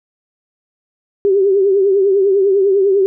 sine tone with vibrato, 392 Hz, G4, in tune, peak -9 dBFS, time 1.25-3.06 s, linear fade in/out 0 ms, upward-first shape triangle, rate 10 Hz, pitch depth 88 cents each way, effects none

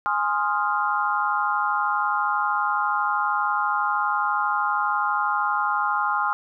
sine chord, F minor seventh, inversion first, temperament equal, 830.6 / 1046.5 / 1244.5 / 1396.9 Hz, Ab5 / C6 / Eb6 / F6, 0 / 0 / 0 / 0 cents, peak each -26 dBFS, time 0.06-6.33 s, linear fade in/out 0 ms, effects none

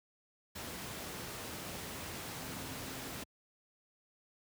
sine tone in noise, 261.9 Hz, C4, 2 cents sharp, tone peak -50 dBFS, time 2.4-3.16 s, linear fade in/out 10 ms, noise pink, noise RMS -43 dBFS, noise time 0.55-3.24 s, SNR -10 dB, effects high-pass 80 Hz 12 dB/octave

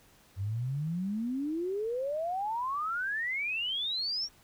sine exponential sweep, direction up, 93 to 5690 Hz, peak -30 dBFS, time 0.36-4.29 s, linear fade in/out 50 ms, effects pink hiss -61 dBFS RMS until 4.43 s

